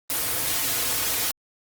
white noise with comb filter, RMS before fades -25 dBFS, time 0.1-1.31 s, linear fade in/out 0 ms, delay 5.1 ms, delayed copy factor -0.8, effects Opus 24 kbps

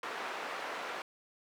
white band-pass noise, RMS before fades -40 dBFS, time 0.03-1.02 s, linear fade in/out 2 ms, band 440 to 1600 Hz, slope 12 dB/octave, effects none

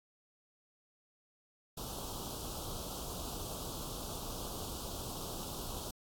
pink band-stop noise, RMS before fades -42 dBFS, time 1.77-5.91 s, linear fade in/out 5 ms, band 1300 to 3000 Hz, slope 48 dB/octave, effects AAC 64 kbps

